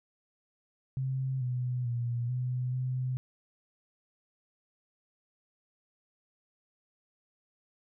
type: tone with pitch steps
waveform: sine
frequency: 132 / 124.8 / 119.5 / 125.7 / 128 Hz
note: C3 / B2 / A#2 / B2 / C3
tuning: +16 / +19 / +43 / +31 / -38 cents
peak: -29 dBFS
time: 0.97-3.17 s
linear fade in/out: 0 ms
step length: 440 ms
effects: none